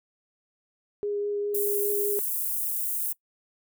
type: tone with vibrato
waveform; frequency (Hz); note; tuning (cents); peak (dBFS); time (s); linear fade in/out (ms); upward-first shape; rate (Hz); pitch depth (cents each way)
sine; 410; G#4; -22; -26; 1.03-2.19; 0; triangle; 4.9; 10
type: high-pass noise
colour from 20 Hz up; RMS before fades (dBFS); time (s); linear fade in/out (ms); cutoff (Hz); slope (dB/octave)
white; -29; 1.54-3.13; 10; 10000; 24
effects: noise-tail reverb RT60 0.1 s tail -21 dB re dry